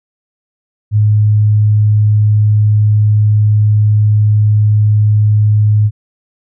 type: tone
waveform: sine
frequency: 105.8 Hz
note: G#2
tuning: 33 cents sharp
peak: -6 dBFS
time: 0.91-5.91 s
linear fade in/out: 50 ms
effects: none